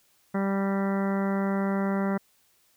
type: harmonic tone with a mistuned harmonic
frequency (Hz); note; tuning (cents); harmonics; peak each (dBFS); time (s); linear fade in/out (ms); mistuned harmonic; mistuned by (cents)
196; G3; 0; 1 / 2 / 3 / 4 / 5 / 6 / 7 / 8 / 9 / 10; -25 / -33 / -34 / -38 / -39 / -42 / -39 / -45 / -45 / -43; 0.34-2.18; 10; 9; +26
effects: white hiss -65 dBFS RMS until 2.76 s